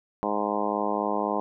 harmonic tone, 103.83 Hz, G#2, in tune, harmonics 2 / 3 / 4 / 5 / 6 / 7 / 8 / 9 / 10, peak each -33 / -33 / -33 / -33 / -33 / -33 / -33 / -33 / -33 dBFS, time 0.23-1.4 s, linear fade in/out 0 ms, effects none

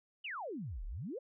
sine exponential two-way sweep, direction down then up, 3113 to 32.69 to 584 Hz, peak -39 dBFS, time 0.24-1.19 s, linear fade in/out 10 ms, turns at 0.85 s, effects none

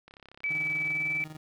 click train, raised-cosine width 0.3 ms, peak -33 dBFS, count 29, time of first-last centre 0.08-0.906 s, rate 33.9 Hz
sine tone with pitch glide, 2300 to 2315 Hz, D7 to D7, -37 to -25 cents, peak -27 dBFS, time 0.44-1.24 s, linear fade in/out 0 ms, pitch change +12 cents, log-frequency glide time 0.84-1.12 s
30% pulse tone with tremolo, 155.3 Hz, D#3, 3 cents flat, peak -37 dBFS, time 0.5-1.37 s, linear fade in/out 5 ms, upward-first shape square, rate 20 Hz, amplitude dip 60%
effects none

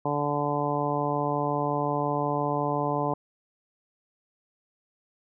harmonic tone, 145.6 Hz, D3, 15 cents flat, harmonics 1 / 2 / 3 / 4 / 5 / 6 / 7, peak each -32 / -32 / -32 / -32 / -32 / -32 / -32 dBFS, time 0.05-3.14 s, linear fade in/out 5 ms, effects none

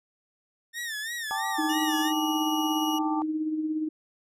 sawtooth tone with vibrato, 1803 Hz, A6, 42 cents sharp, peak -28 dBFS, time 0.73-2.13 s, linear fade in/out 50 ms, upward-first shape sine, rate 3 Hz, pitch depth 110 cents each way
sine chord, G suspended second, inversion none, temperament just, 784 / 882 / 1176 Hz, G5 / A5 / D6, 0 / +4 / +2 cents, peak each -33 / -31 / -35 dBFS, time 1.31-3.22 s, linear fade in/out 0 ms
sine tone with tremolo, 311.1 Hz, D#4, in tune, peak -24 dBFS, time 1.58-3.89 s, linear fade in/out 10 ms, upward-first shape sine, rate 17 Hz, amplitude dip 45%
35% pulse tone, 2899 Hz, F#7, 36 cents flat, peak -30 dBFS, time 1.69-2.99 s, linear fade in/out 10 ms
effects resampled to 32000 Hz

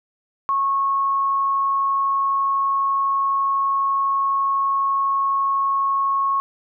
sine tone, 1097 Hz, C#6, 18 cents flat, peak -17 dBFS, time 0.49-6.4 s, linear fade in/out 0 ms, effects none

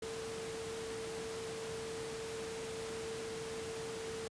sine tone in noise, 449.2 Hz, A4, 36 cents sharp, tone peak -41 dBFS, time 0.02-4.28 s, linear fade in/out 5 ms, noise pink, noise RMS -45 dBFS, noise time 0.02-4.28 s, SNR +1 dB, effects high-pass 100 Hz 12 dB/octave + resampled to 22050 Hz

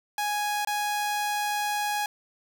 sawtooth tone with dropouts, 830.6 Hz, G#5, in tune, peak -22 dBFS, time 0.18-2.06 s, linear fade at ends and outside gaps 2 ms, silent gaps 0.649-0.672 s, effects 8-bit

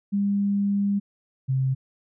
sine tone pair in turn, 200.9 / 132.18 Hz, G3 / C3, +43 / +18 cents, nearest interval perfect fifth, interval 725 cents, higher first, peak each -20 dBFS, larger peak neither, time 0.12-1 / 1.48-1.75 s, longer first, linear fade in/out 20 ms, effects none

